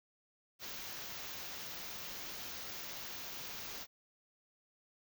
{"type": "band-stop noise", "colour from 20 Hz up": "white", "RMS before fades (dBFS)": -45, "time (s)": [0.59, 3.87], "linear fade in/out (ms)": 50, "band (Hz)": [6900, 14000], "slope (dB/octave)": 96, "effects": []}